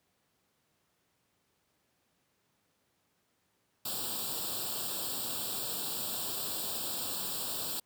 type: noise with comb filter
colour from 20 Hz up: white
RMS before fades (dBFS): -36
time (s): 3.85-7.8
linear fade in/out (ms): 5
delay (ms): 0.24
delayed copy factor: +0.95
effects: pink hiss -75 dBFS RMS until 7.85 s + high-pass 100 Hz 12 dB/octave